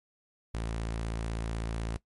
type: tone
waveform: sawtooth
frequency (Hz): 56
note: A1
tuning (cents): +31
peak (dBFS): -28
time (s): 0.54-1.97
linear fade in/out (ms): 5
effects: noise-tail reverb RT60 0.1 s tail -18 dB re dry + MP3 48 kbps